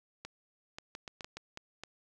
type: clicks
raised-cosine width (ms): 0.2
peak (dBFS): -25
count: 9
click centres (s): 0.25 / 0.785 / 0.951 / 1.078 / 1.208 / 1.245 / 1.37 / 1.574 / 1.836
effects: none